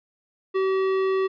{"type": "tone with tanh clipping", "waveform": "sine", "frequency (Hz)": 382, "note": "G4", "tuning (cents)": -45, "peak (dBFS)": -22, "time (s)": [0.54, 1.28], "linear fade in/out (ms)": 20, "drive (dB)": 15, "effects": ["resampled to 11025 Hz"]}